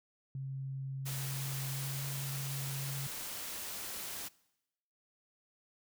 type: tone with pitch glide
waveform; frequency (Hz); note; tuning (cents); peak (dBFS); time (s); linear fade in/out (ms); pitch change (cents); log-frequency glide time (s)
sine; 134.6 to 136.72; C3 to C#3; +49 to -24; -37; 0.35-3.07; 2; +27; 1.56-2.07
type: noise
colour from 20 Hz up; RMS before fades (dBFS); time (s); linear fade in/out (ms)
white; -42; 1.05-4.29; 20
effects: noise-tail reverb RT60 0.9 s tail -22 dB re dry